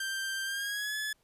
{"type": "tone with pitch glide", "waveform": "sawtooth", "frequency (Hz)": [1573, 1715.4], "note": ["G6", "A6"], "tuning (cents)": [6, -44], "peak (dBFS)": -29, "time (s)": [0, 1.13], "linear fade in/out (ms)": 5, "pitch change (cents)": 150, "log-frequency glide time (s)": [0.44, 0.96], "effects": ["pink hiss -71 dBFS RMS until 1.23 s", "resampled to 32000 Hz"]}